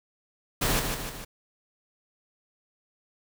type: noise with echo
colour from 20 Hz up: pink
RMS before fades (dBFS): -25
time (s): 0.61-0.8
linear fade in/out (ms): 10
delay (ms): 150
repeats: 3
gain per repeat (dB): -5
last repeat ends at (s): 1.25
effects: none